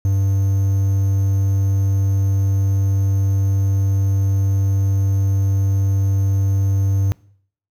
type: tone with quantisation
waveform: triangle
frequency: 97.7 Hz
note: G2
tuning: 5 cents flat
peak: -12 dBFS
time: 0.05-7.12 s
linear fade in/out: 0 ms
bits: 7
effects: noise-tail reverb RT60 0.6 s tail -23 dB re dry